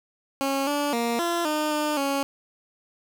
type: tone with pitch steps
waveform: 15% pulse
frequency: 273.5 / 289.7 / 234.6 / 342.2 / 304.4 / 301 / 277.3 Hz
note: C#4 / D4 / A#3 / F4 / D#4 / D4 / C#4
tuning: -23 / -24 / +11 / -35 / -38 / +43 / +1 cents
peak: -17 dBFS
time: 0.41-2.23 s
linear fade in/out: 0 ms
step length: 260 ms
effects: none